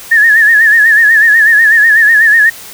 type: tone with vibrato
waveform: sine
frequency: 1764 Hz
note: A6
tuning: 4 cents sharp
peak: -3 dBFS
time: 0.11-2.5 s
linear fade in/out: 10 ms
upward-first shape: sine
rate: 8.1 Hz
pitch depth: 93 cents each way
effects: white hiss -30 dBFS RMS until 2.73 s